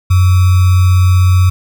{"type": "tone with sample-and-hold", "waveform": "sine", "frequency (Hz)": 91.6, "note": "F#2", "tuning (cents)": -17, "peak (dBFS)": -5, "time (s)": [0.1, 1.5], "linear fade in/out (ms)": 10, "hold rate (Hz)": 1225, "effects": []}